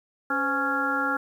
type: harmonic tone with a mistuned harmonic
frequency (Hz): 277.2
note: C#4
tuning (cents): 0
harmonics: 1 / 2 / 3 / 4 / 5 / 6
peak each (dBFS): -31 / -34 / -32 / -35 / -25 / -33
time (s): 0.3-1.17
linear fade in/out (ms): 5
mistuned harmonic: 2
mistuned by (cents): -130
effects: 9-bit